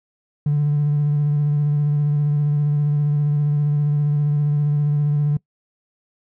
triangle tone with vibrato, 146.83 Hz, D3, in tune, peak -12 dBFS, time 0.46-5.37 s, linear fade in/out 5 ms, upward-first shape sine, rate 15 Hz, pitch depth 23 cents each way, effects noise-tail reverb RT60 0.1 s tail -25 dB re dry + tanh soft clip ceiling -12 dBFS

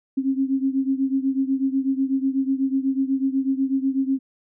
sine beating tone pair, 266.1 / 274.2 Hz, C4 / C#4, +29 / -19 cents, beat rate 8.1 Hz, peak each -21 / -24 dBFS, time 0.17-4.19 s, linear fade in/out 10 ms, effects none

